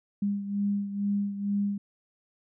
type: beating tone pair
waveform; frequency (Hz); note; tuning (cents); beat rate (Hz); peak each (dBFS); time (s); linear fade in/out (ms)
sine; 201.5 / 203.7; G3 / G#3; +48 / -33; 2.2; -27 / -33; 0.22-1.78; 5
effects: none